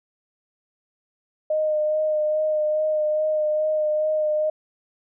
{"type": "tone with vibrato", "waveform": "sine", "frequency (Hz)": 614, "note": "D#5", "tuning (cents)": -23, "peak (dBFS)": -19, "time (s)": [1.5, 4.5], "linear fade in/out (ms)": 5, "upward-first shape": "sine", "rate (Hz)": 2.4, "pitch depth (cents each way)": 18, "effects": []}